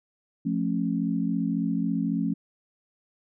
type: chord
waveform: sine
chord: F augmented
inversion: none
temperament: just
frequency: 174.61 / 218.3 / 272.8 Hz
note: F3 / A3 / C#4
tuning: 0 / -13 / -28 cents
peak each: -28 dBFS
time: 0.45-2.34 s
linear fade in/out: 10 ms
effects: none